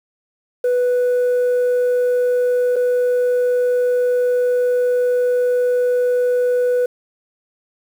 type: tone with dropouts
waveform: sine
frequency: 493.9 Hz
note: B4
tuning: in tune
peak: -11 dBFS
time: 0.64-6.86 s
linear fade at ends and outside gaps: 5 ms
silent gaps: 2.759-2.763 s
effects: tanh soft clip ceiling -13 dBFS + 7-bit